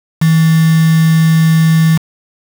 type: tone with quantisation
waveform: sine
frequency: 161.3 Hz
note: E3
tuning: 37 cents flat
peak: -6 dBFS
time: 0.21-1.98 s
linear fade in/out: 10 ms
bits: 3
effects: none